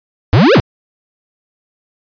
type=exponential two-way sweep; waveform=square; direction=up then down; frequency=87.31 to 587.3 to 87.31 Hz; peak=-6 dBFS; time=0.33-0.6 s; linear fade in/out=0 ms; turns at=0.54 s; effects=resampled to 11025 Hz